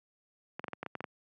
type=clicks; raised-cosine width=0.5 ms; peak=-22 dBFS; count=9; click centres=0.595 / 0.642 / 0.682 / 0.733 / 0.83 / 0.863 / 0.953 / 1.006 / 1.042 s; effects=high-pass 150 Hz 12 dB/octave